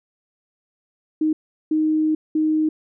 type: tone bursts at uneven times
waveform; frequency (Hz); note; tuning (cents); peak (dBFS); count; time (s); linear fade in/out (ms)
sine; 311.1; D#4; 0; -16; 3; 1.21-1.33 / 1.71-2.15 / 2.35-2.69; 5
effects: none